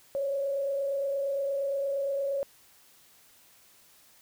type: tone with frequency modulation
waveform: sine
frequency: 554.4 Hz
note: C#5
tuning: in tune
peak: -27 dBFS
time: 0.15-2.43 s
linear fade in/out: 0 ms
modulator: 28.6 Hz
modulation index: 0.44
effects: white hiss -59 dBFS RMS until 4.21 s